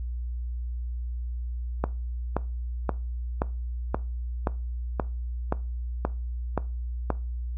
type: click train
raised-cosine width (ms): 1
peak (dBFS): -10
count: 11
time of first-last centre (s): 1.84-7.103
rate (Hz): 1.9
effects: noise-tail reverb RT60 0.3 s tail -19 dB re dry + added 60 Hz sine -29 dBFS peak until 7.57 s